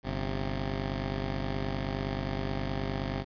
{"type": "tone pair together", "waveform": "10% pulse", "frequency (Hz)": [49.54, 132.9], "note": ["G1", "C3"], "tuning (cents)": [19, 27], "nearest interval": "octave + perfect fourth", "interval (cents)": 1708, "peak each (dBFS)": [-24, -27], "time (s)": [0.03, 3.25], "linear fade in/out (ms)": 50, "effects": ["resampled to 11025 Hz", "10-bit"]}